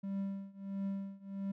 triangle tone with tremolo, 196.2 Hz, G3, 2 cents sharp, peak -31 dBFS, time 0.03-1.52 s, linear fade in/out 10 ms, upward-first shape triangle, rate 1.5 Hz, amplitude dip 95%, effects none

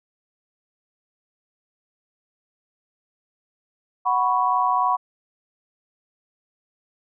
sine chord, F# suspended fourth, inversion none, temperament just, 740 / 986.7 / 1110 Hz, F#5 / B5 / C#6, 0 / -2 / +2 cents, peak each -23 / -21 / -22 dBFS, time 4.05-4.97 s, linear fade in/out 20 ms, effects none

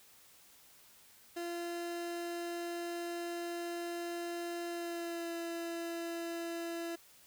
30% pulse tone with pitch glide, 343.7 to 337 Hz, F4 to E4, -28 to +38 cents, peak -35 dBFS, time 1.36-6.96 s, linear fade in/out 10 ms, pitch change -34 cents, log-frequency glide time 4.68-5.33 s, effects white hiss -61 dBFS RMS until 7.26 s

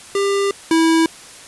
square tone pair in turn, 397.9 / 326.1 Hz, G4 / E4, +26 / -19 cents, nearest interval minor third, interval 345 cents, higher first, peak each -16 / -12 dBFS, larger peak second, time 0.15-0.51 / 0.71-1.06 s, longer first, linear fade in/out 2 ms, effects white hiss -39 dBFS RMS until 1.47 s + resampled to 24000 Hz

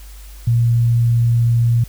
sine tone, 117.6 Hz, A#2, 16 cents sharp, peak -11 dBFS, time 0.47-1.84 s, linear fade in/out 5 ms, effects added 50 Hz sine -34 dBFS peak until 1.88 s + white hiss -45 dBFS RMS until 1.88 s

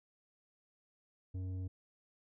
triangle tone with tanh clipping, 92.8 Hz, F#2, 6 cents sharp, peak -39 dBFS, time 1.34-1.68 s, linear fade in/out 10 ms, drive 13 dB, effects none

